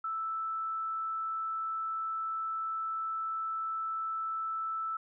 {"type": "tone", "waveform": "sine", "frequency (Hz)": 1318.5, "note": "E6", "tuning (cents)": 0, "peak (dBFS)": -32, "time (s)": [0.04, 4.97], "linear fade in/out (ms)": 5, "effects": []}